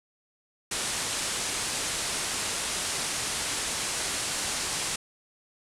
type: low-pass noise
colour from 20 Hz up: white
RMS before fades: -31 dBFS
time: 0.71-4.96 s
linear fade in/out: 5 ms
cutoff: 10000 Hz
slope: 48 dB/octave
effects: none